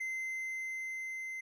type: tone with level ramp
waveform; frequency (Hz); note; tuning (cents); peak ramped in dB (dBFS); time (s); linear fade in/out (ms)
triangle; 2069; C7; -20; -33 to -37; 0-1.41; 10
effects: none